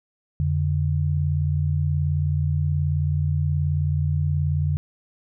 sine tone pair together, 87.15 / 145.9 Hz, F2 / D3, -3 / -11 cents, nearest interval major sixth, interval 892 cents, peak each -22 dBFS, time 0.4-4.77 s, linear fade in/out 0 ms, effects none

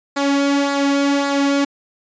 sawtooth tone with flanger, 280.8 Hz, C#4, 22 cents sharp, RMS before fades -17 dBFS, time 0.16-1.65 s, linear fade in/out 10 ms, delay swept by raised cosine 0.33 to 2.53 ms, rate 1.8 Hz, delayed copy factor -0.55, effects resampled to 16000 Hz

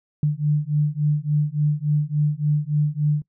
sine beating tone pair, 147.3 / 150.8 Hz, D3 / D3, +6 / +46 cents, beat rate 3.5 Hz, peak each -21 dBFS, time 0.23-3.22 s, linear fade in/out 2 ms, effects noise-tail reverb RT60 0.1 s tail -23 dB re dry

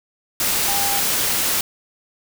sine tone in noise, 800 Hz, G5, 35 cents sharp, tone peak -25 dBFS, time 0.68-1 s, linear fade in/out 2 ms, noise white, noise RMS -20 dBFS, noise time 0.4-1.61 s, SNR -8 dB, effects none

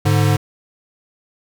square tone pair together, 103.83 / 146.84 Hz, G#2 / D3, 0 / 0 cents, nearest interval tritone, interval 600 cents, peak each -15 / -17 dBFS, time 0.05-0.37 s, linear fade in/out 10 ms, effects none

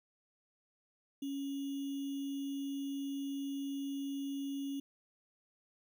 sine tone with sample-and-hold, 277.2 Hz, C#4, in tune, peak -36 dBFS, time 1.22-4.8 s, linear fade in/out 5 ms, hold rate 3150 Hz, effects none

